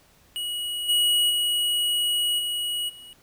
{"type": "tone with level steps", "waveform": "square", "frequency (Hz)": 2911, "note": "F#7", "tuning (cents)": -29, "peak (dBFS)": [-28, -19, -22, -26, -43], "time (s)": [0.36, 3.13], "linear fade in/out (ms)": 0, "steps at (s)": [0.88, 1.29, 2.38, 2.88], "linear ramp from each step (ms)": 20, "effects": ["pink hiss -58 dBFS RMS until 3.22 s"]}